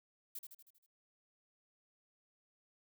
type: noise with echo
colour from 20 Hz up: violet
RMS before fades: -45 dBFS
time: 0.35-0.39 s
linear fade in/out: 5 ms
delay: 79 ms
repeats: 6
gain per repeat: -5 dB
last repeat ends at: 0.864 s
effects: none